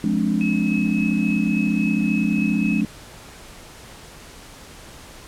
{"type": "chord", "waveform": "sine", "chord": "D half-diminished seventh", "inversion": "first", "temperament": "just", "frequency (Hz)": [176.2, 211.4, 264.3, 293.7], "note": ["F3", "Ab3", "C4", "D4"], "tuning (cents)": [16, 31, 18, 0], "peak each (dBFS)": [-24, -20, -26, -25], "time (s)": [0.04, 2.85], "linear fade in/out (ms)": 2}
{"type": "tone with tremolo", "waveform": "sine", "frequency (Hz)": 2571, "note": "E7", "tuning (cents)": -44, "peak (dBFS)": -26, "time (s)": [0.41, 2.81], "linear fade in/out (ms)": 0, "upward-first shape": "triangle", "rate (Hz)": 3.6, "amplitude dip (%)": 55}
{"effects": ["pink hiss -42 dBFS RMS until 5.27 s", "low-pass 11000 Hz 12 dB/octave"]}